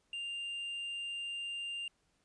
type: tone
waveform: triangle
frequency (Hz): 2794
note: F7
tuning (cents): 0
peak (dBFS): -36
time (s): 0.13-1.88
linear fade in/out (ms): 2
effects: pink hiss -75 dBFS RMS until 2.24 s + resampled to 22050 Hz